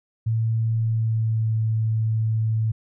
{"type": "tone with pitch glide", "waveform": "sine", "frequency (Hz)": [112.7, 110.76], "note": ["A2", "A2"], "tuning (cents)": [42, 12], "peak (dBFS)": -19, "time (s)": [0.26, 2.72], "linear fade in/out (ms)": 10, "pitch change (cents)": -30, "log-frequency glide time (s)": [0.78, 1.54], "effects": []}